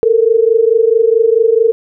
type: tone pair together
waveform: sine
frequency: 441.6 / 466.2 Hz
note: A4 / A#4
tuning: +6 / 0 cents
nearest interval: minor second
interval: 94 cents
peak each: -10 dBFS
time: 0.03-1.72 s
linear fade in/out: 0 ms
effects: none